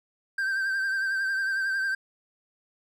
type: tone with vibrato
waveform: triangle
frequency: 1568 Hz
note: G6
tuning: in tune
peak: -23 dBFS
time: 0.38-1.95 s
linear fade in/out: 5 ms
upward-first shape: triangle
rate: 11 Hz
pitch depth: 48 cents each way
effects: none